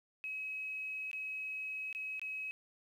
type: tone with dropouts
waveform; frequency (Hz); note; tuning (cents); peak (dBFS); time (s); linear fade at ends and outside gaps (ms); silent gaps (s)
sine; 2554; D#7; +45; -38; 0.24-2.51; 0; 1.114-1.131 / 1.928-1.949 / 2.195-2.216
effects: 11-bit